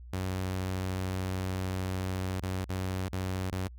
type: tone with dropouts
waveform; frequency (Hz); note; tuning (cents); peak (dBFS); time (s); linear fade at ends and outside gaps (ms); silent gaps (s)
sawtooth; 93.4; F#2; +17; -27; 0.13-3.68; 5; 2.401-2.426 / 2.645-2.693 / 3.084-3.129 / 3.502-3.52
effects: added 60 Hz sine -44 dBFS peak until 3.78 s